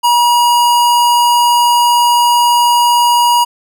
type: tone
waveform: square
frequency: 959 Hz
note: A#5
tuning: 49 cents sharp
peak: -8 dBFS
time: 0.03-3.45 s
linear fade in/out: 20 ms
effects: none